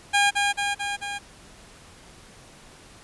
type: tone with echo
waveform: 15% pulse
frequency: 810 Hz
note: G#5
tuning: 43 cents flat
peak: -11 dBFS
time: 0.13-0.31 s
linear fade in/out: 20 ms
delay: 220 ms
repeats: 4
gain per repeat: -3 dB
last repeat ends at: 1.19 s
effects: pink hiss -49 dBFS RMS until 3.03 s + resampled to 24000 Hz